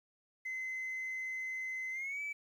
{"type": "tone with pitch glide", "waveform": "sine", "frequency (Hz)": [2051, 2302], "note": ["C7", "D7"], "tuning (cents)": [-35, -35], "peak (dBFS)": -35, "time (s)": [0.45, 2.33], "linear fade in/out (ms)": 10, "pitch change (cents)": 200, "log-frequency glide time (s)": [1.91, 2.21], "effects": ["tanh soft clip ceiling -35 dBFS", "11-bit"]}